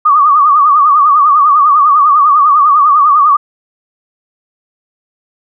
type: tone with vibrato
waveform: sine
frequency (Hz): 1175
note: D6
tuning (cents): +1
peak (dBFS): -4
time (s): 0.05-3.37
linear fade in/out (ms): 10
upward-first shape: triangle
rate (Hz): 10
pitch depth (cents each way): 120
effects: none